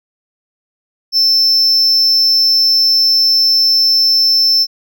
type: tone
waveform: triangle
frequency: 5320 Hz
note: E8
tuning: 15 cents sharp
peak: -7 dBFS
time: 1.12-4.67 s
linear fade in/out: 50 ms
effects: none